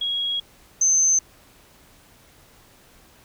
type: tone pair in turn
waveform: sine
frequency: 3307 / 6218 Hz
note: G#7 / G8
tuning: -8 / -15 cents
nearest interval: major seventh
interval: 1093 cents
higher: second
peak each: -22 / -15 dBFS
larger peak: second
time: 0.01-0.4 / 0.81-1.19 s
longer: first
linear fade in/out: 5 ms
effects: pink hiss -53 dBFS RMS until 3.24 s